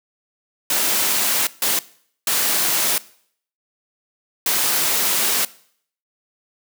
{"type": "noise bursts at uneven times", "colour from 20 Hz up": "white", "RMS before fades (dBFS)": -19, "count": 4, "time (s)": [[0.7, 1.47], [1.62, 1.79], [2.27, 2.98], [4.46, 5.45]], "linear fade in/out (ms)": 2, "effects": ["noise-tail reverb RT60 0.6 s tail -20 dB re dry", "high-pass 200 Hz 12 dB/octave"]}